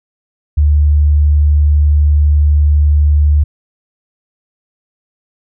sine tone, 74 Hz, D2, 14 cents sharp, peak -6 dBFS, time 0.57-3.44 s, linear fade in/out 10 ms, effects none

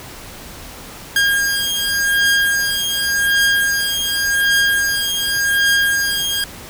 sawtooth beating tone pair, 1618 / 1618.88 Hz, G#6 / G#6, -46 / -45 cents, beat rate 0.88 Hz, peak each -14 dBFS, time 1.16-6.44 s, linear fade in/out 2 ms, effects pink hiss -35 dBFS RMS until 6.69 s

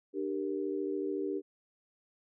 sine chord, G minor, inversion second, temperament equal with one note detuned, 298.8 / 392 / 466.2 Hz, D4 / G4 / Bb4, +30 / 0 / 0 cents, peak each -36 / -34 / -40 dBFS, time 0.13-1.42 s, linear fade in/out 50 ms, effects none

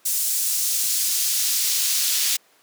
pink noise with high-pass filter sweep, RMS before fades -22 dBFS, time 0.05-2.37 s, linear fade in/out 10 ms, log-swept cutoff 7500 to 3900 Hz, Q 0.92, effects pink hiss -57 dBFS RMS until 2.62 s + high-pass 400 Hz 12 dB/octave

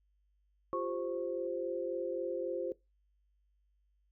sine chord, F suspended second, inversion none, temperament just, 349.2 / 392.9 / 523.8 Hz, F4 / G4 / C5, 0 / +4 / +2 cents, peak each -38 / -41 / -37 dBFS, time 0.73-2.72 s, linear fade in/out 0 ms
sine tone with exponential decay, 1102 Hz, C#6, 11 cents flat, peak -35 dBFS, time 0.73-1.47 s, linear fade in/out 2 ms, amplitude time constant 160 ms
effects noise-tail reverb RT60 0.2 s tail -19 dB re dry + added 50 Hz sine -70 dBFS peak until 4.11 s

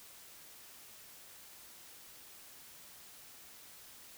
silence, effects white hiss -55 dBFS RMS until 4.17 s

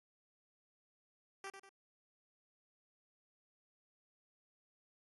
10% pulse tone with echo, 390.6 Hz, G4, 6 cents flat, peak -36 dBFS, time 1.44-1.5 s, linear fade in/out 2 ms, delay 96 ms, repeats 2, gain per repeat -7 dB, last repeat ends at 1.692 s, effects AAC 32 kbps

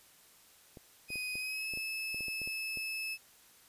clicks, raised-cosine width 2 ms, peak -35 dBFS, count 12, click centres 0.772 / 1.104 / 1.157 / 1.355 / 1.737 / 1.774 / 2.145 / 2.207 / 2.283 / 2.417 / 2.475 / 2.773 s
35% pulse tone with pitch glide, 2500 to 2606 Hz, D#7 to E7, +8 to -20 cents, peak -34 dBFS, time 1.08-3.18 s, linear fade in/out 50 ms, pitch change +72 cents, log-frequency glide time 1.37-1.71 s
effects white hiss -61 dBFS RMS until 3.68 s + resampled to 32000 Hz

